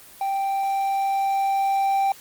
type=tone with level ramp; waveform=triangle; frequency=784 Hz; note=G5; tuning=in tune; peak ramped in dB=-20 to -16 dBFS; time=0.21-2.12 s; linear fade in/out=2 ms; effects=white hiss -46 dBFS RMS until 2.2 s + Opus 24 kbps